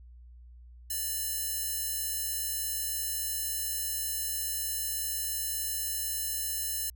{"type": "tone with high-pass filter", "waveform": "square", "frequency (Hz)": 587.3, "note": "D5", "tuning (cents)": 0, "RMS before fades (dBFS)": -33, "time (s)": [0.9, 6.9], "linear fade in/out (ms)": 5, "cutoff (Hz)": 8800, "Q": 0.53, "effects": ["added 60 Hz sine -48 dBFS peak until 6.95 s"]}